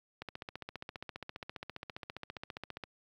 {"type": "click train", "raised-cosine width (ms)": 0.3, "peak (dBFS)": -25, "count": 40, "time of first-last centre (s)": [0.22, 2.837], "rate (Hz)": 14.9, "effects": ["high-pass 60 Hz 12 dB/octave", "11-bit"]}